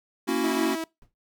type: chord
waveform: square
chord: F# dominant seventh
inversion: first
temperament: equal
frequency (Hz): 233.1 / 277.2 / 329.6 / 370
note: A#3 / C#4 / E4 / F#4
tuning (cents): 0 / 0 / 0 / 0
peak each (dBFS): -31 / -29 / -30 / -29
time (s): 0.27-0.76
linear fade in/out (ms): 20
type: tone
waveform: sawtooth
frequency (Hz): 324.7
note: E4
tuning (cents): -26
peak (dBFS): -25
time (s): 0.44-0.84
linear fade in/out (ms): 2
type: noise with exponential decay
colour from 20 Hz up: brown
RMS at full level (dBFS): -45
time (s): 1.02-1.14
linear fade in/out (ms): 0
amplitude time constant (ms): 24
effects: noise-tail reverb RT60 0.2 s tail -23 dB re dry